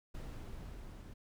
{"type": "noise with level ramp", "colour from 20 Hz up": "brown", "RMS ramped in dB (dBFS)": [-44, -50], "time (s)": [0.14, 1.14], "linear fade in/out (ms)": 10, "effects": []}